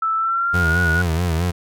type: tone with pitch glide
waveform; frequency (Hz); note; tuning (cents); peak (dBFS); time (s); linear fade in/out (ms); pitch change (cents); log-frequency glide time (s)
sine; 1318.5 to 1454.5; E6 to F#6; 0 to -30; -17; 0.02-1.02; 5; +170; 0.17-0.8
type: tone with vibrato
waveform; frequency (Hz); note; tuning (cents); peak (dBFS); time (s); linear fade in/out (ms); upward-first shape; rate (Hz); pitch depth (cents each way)
30% pulse; 84.7; E2; +48; -15; 0.53-1.52; 20; sine; 4.6; 110
effects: none